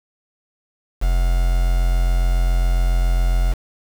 triangle tone with quantisation, 43.63 Hz, F1, 1 cent flat, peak -12 dBFS, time 1.01-3.54 s, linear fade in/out 20 ms, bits 5, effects none

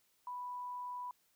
sine tone, 987.8 Hz, B5, in tune, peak -40 dBFS, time 0.27-1.11 s, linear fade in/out 2 ms, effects white hiss -74 dBFS RMS until 1.35 s

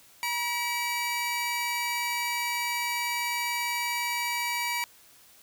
sawtooth tone pair together, 959.5 / 2300 Hz, A#5 / D7, +50 / -37 cents, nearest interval octave + minor third, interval 1513 cents, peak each -27 dBFS, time 0.23-4.84 s, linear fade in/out 0 ms, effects white hiss -56 dBFS RMS until 5.42 s

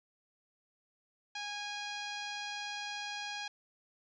10% pulse tone, 823 Hz, G#5, 16 cents flat, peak -30 dBFS, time 1.35-3.48 s, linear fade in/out 5 ms, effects resampled to 16000 Hz

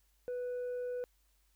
triangle tone with tanh clipping, 493.9 Hz, B4, in tune, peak -36 dBFS, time 0.28-1.04 s, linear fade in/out 0 ms, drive 7 dB, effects added 50 Hz sine -70 dBFS peak until 1.55 s + white hiss -75 dBFS RMS until 1.55 s

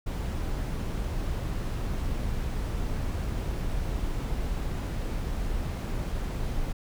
brown noise, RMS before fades -30 dBFS, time 0.06-6.73 s, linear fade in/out 10 ms, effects none

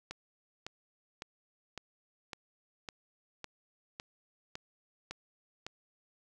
click train, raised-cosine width 0.2 ms, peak -23 dBFS, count 11, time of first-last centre 0.11-5.666 s, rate 1.8 Hz, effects none

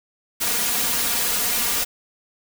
white noise with comb filter, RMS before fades -22 dBFS, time 0.4-1.85 s, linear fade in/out 20 ms, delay 4.2 ms, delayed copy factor +0.95, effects none

